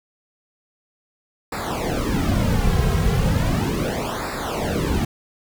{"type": "noise with flanger", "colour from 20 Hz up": "brown", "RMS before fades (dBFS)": -21, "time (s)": [1.52, 5.05], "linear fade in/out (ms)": 5, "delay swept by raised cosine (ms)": [0.32, 3.42], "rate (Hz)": 0.36, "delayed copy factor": -0.95, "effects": []}